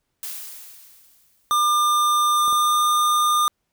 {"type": "noise with exponential decay", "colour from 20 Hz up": "blue", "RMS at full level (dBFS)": -30, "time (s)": [0.23, 1.66], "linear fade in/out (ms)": 0, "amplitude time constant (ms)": 310}
{"type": "tone with pitch glide", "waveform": "square", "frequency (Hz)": [1200, 1209.7], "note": ["D6", "D#6"], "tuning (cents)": [37, -49], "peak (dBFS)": -17, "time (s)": [1.51, 3.48], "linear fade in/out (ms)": 0, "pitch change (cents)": 14, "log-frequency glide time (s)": [2.34, 2.85]}
{"type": "clicks", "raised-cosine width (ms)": 1, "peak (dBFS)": -24, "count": 2, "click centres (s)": [2.48, 2.528]}
{"effects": ["pink hiss -75 dBFS RMS until 3.72 s"]}